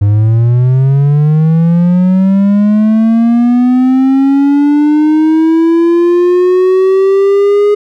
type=linear sweep; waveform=triangle; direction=up; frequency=100 to 415.3 Hz; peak=-3 dBFS; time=0.01-7.75 s; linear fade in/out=10 ms; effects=none